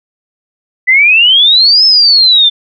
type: exponential two-way sweep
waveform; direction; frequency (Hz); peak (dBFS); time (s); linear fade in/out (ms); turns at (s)
sine; up then down; 1975.5 to 5274 to 3520; -3; 0.87-2.5; 20; 1.85
effects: none